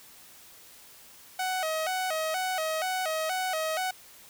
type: tone with vibrato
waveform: sawtooth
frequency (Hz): 687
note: F5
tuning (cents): -29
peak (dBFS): -24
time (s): 1.39-3.91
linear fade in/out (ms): 5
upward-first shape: square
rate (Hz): 2.1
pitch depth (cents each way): 140
effects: white hiss -52 dBFS RMS until 4.29 s